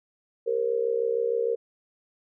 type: tone with amplitude modulation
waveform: sine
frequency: 466.2 Hz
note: A#4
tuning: in tune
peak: -19 dBFS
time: 0.46-1.56 s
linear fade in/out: 20 ms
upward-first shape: sine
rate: 66.5 Hz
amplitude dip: 85%
effects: none